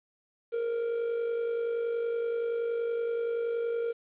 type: tone with amplitude modulation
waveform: triangle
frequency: 466.2 Hz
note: A#4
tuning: in tune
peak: -24 dBFS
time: 0.52-3.93 s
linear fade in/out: 20 ms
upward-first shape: sine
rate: 50.6 Hz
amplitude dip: 45%
effects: resampled to 8000 Hz + 10-bit